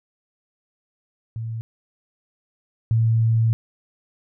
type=tone pair in turn; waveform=sine; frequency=113.3 / 113.3 Hz; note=A#2 / A#2; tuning=-49 / -49 cents; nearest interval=unison; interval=0 cents; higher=neither; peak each=-26 / -15 dBFS; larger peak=second; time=1.36-1.61 / 2.91-3.53 s; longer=second; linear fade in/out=0 ms; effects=none